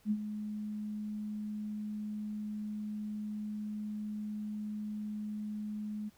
sine tone with ADSR envelope, 211.2 Hz, G#3, 29 cents sharp, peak -26 dBFS, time 0.05-6.1 s, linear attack 59 ms, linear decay 57 ms, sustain -10 dB, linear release 22 ms, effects pink hiss -66 dBFS RMS until 6.17 s

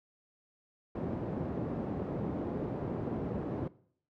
pink band-pass noise, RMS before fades -36 dBFS, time 0.95-3.68 s, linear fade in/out 5 ms, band 130 to 490 Hz, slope 12 dB/octave, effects noise-tail reverb RT60 0.6 s tail -20 dB re dry

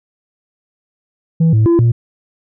sine tone with pitch steps, 163.4 / 109.4 / 339.2 / 117.2 Hz, E3 / A2 / E4 / A#2, -15 / -9 / +50 / +10 cents, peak -5 dBFS, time 1.4-1.92 s, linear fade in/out 10 ms, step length 130 ms, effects tanh soft clip ceiling -7 dBFS

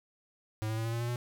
square tone with pitch steps, 108.5 / 110.52 / 112.59 / 114.69 / 116.83 / 119.01 / 121.23 Hz, A2 / A2 / A2 / A#2 / A#2 / A#2 / B2, -24 / +8 / +40 / -28 / +4 / +36 / -32 cents, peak -32 dBFS, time 0.62-1.159 s, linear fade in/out 0 ms, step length 77 ms, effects none

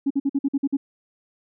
sine tone bursts, 277.1 Hz, C#4, 1 cent flat, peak -17 dBFS, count 8, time 0.06-0.77 s, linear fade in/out 10 ms, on 45 ms, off 50 ms, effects tanh soft clip ceiling -13 dBFS

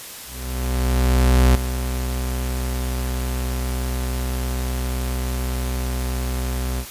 40% pulse tone with ADSR envelope, 63.4 Hz, B1, 46 cents sharp, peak -10 dBFS, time 0.25-6.86 s, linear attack 1300 ms, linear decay 8 ms, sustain -11 dB, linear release 71 ms, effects white hiss -36 dBFS RMS until 6.9 s + resampled to 32000 Hz

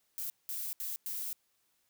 violet noise bursts at uneven times, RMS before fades -38 dBFS, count 4, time 0.18-0.3 / 0.49-0.73 / 0.8-0.96 / 1.06-1.33 s, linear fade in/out 0 ms, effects white hiss -75 dBFS RMS until 1.89 s

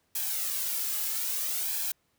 blue noise with flanger, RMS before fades -31 dBFS, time 0.15-1.92 s, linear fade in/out 5 ms, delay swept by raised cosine 1.2 to 2.4 ms, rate 0.61 Hz, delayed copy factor +0.6, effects pink hiss -72 dBFS RMS until 2.18 s + high-pass 60 Hz 12 dB/octave

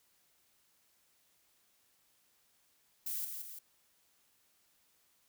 violet noise with echo, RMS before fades -38 dBFS, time 3.06-3.25 s, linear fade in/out 5 ms, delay 170 ms, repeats 2, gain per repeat -5 dB, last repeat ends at 3.59 s, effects white hiss -72 dBFS RMS until 5.28 s

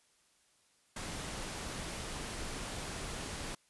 pink noise, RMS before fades -41 dBFS, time 0.96-3.55 s, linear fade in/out 5 ms, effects white hiss -70 dBFS RMS until 3.69 s + resampled to 24000 Hz

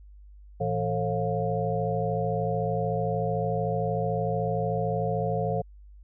sine tone cluster, 113.2 / 166.6 / 443.9 / 540 / 707 Hz, A2 / E3 / A4 / C#5 / F5, +50 / +19 / +15 / -45 / +21 cents, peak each -31 dBFS, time 0.6-5.62 s, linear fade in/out 10 ms, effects added 50 Hz sine -46 dBFS peak until 6.03 s

